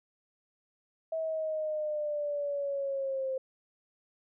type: linear sweep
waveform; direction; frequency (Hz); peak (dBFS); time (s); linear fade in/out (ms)
sine; down; 648 to 523.3; -30; 1.12-3.38; 5
effects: none